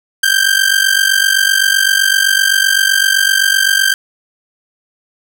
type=ring-modulated tone; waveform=sawtooth; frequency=1574 Hz; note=G6; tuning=7 cents sharp; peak=-3 dBFS; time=0.23-3.94 s; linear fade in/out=2 ms; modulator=23.9 Hz; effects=none